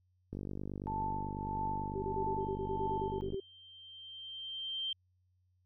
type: click train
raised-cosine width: 3 ms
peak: -28 dBFS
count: 149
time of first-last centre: 0.33-3.344 s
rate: 49.1 Hz
type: tone with tremolo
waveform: sine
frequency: 880 Hz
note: A5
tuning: in tune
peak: -33 dBFS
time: 0.87-3.21 s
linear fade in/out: 0 ms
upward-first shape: triangle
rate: 1.6 Hz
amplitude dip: 75%
type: tone bursts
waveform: sine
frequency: 388.5 Hz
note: G4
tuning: 16 cents flat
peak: -35 dBFS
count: 14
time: 1.95-3.401 s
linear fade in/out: 5 ms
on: 73 ms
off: 33 ms
type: tone with exponential growth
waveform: sine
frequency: 3145 Hz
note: G7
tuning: 5 cents sharp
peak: -33 dBFS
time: 2.4-4.93 s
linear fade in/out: 5 ms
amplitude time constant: 550 ms
effects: added 91 Hz sine -70 dBFS peak until 5.65 s